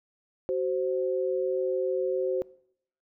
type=tone pair together; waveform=sine; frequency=375.7 / 522.8 Hz; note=F#4 / C5; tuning=+26 / -1 cents; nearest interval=tritone; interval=573 cents; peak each=-28 dBFS; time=0.49-2.42 s; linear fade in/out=0 ms; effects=noise-tail reverb RT60 0.7 s tail -22 dB re dry